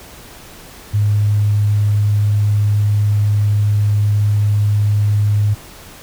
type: tone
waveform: sine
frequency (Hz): 103.83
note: G#2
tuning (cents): 0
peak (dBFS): -11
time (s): 0.93-5.55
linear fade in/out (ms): 20
effects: pink hiss -38 dBFS RMS until 6.02 s